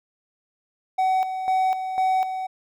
triangle tone with tremolo, 753 Hz, F#5, 30 cents sharp, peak -16 dBFS, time 0.98-2.47 s, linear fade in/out 10 ms, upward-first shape square, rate 2 Hz, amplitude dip 60%, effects none

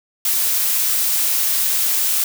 blue noise, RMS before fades -18 dBFS, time 0.25-2.24 s, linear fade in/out 2 ms, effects none

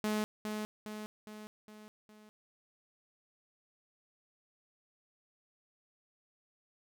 sawtooth tone with echo, 213 Hz, G#3, 44 cents sharp, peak -27 dBFS, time 0.04-0.24 s, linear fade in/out 0 ms, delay 410 ms, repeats 5, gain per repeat -5 dB, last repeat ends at 2.29 s, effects none

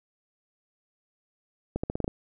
accelerating click train, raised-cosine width 2 ms, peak -15 dBFS, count 7, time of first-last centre 1.76-2.079 s, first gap 75 ms, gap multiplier 0.86, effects none

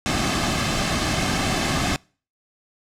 pink noise with comb filter, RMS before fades -22 dBFS, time 0.06-1.96 s, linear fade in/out 0 ms, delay 2.1 ms, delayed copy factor -0.55, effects noise-tail reverb RT60 0.4 s tail -26 dB re dry + low-pass 7000 Hz 12 dB/octave

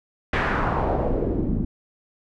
pink noise with low-pass filter sweep, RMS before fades -23 dBFS, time 0.33-1.65 s, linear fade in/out 5 ms, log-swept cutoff 2100 to 210 Hz, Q 2.1, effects none

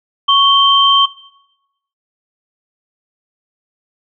sine tone pair together, 1108.7 / 3133 Hz, C#6 / G7, 0 / -2 cents, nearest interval octave + tritone, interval 1798 cents, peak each -10 dBFS, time 0.28-1.06 s, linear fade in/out 10 ms, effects noise-tail reverb RT60 0.9 s tail -19 dB re dry

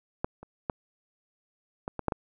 clicks, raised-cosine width 1 ms, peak -13 / -30 / -14 / -19 / -18 / -11 / -15 dBFS, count 7, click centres 0.245 / 0.43 / 0.698 / 1.879 / 1.993 / 2.083 / 2.122 s, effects none

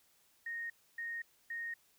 sine tone bursts, 1857 Hz, A#6, 7 cents flat, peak -38 dBFS, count 3, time 0.46-1.74 s, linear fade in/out 5 ms, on 240 ms, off 280 ms, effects white hiss -70 dBFS RMS until 1.98 s

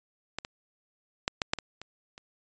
clicks, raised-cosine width 0.2 ms, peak -15 / -21 / -9 / -9 / -7 / -19 / -24 / -29 dBFS, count 8, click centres 0.386 / 0.449 / 1.279 / 1.418 / 1.535 / 1.587 / 1.816 / 2.179 s, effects resampled to 16000 Hz

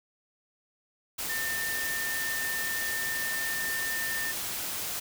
sine tone in noise, 1803 Hz, A6, 42 cents sharp, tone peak -31 dBFS, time 1.29-4.32 s, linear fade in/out 10 ms, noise white, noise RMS -34 dBFS, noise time 1.18-5 s, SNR 0 dB, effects none

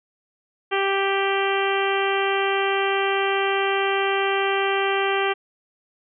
harmonic tone, 392.2 Hz, G4, 1 cent sharp, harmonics 1 / 2 / 3 / 4 / 5 / 6 / 7 / 8, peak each -23 / -26 / -28 / -29 / -30 / -31 / -31 / -32 dBFS, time 0.71-5.34 s, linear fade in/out 20 ms, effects none

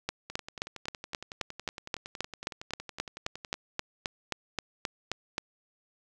two click trains, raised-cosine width 0.2 ms, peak -23 / -13 dBFS, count 36 / 21, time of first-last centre 0.3-3.541 / 0.09-5.381 s, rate 10.8 / 3.78 Hz, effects none

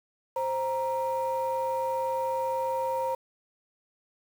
sine tone pair together, 525.9 / 937 Hz, C5 / A#5, +9 / +9 cents, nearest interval minor seventh, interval 1000 cents, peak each -28 dBFS, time 0.36-3.15 s, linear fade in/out 5 ms, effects tanh soft clip ceiling -21 dBFS + 8-bit

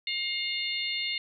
harmonic tone with a mistuned harmonic, 710 Hz, F5, 28 cents sharp, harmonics 3 / 4 / 5 / 6, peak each -33 / -34 / -35 / -36 dBFS, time 0.07-1.18 s, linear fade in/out 2 ms, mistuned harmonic 5, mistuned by +26 cents, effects none

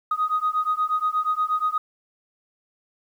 sine beating tone pair, 1244.5 / 1252.9 Hz, D#6 / D#6, 0 / +12 cents, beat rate 8.4 Hz, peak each -23 / -23 dBFS, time 0.11-1.78 s, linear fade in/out 5 ms, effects tanh soft clip ceiling -14 dBFS + 9-bit

